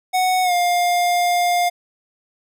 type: tone with pitch glide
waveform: square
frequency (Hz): 740 to 705.8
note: F#5 to F5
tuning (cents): 0 to +18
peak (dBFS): -16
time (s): 0.13-1.7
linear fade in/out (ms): 20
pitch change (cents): -82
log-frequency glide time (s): 0.43-0.53
effects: none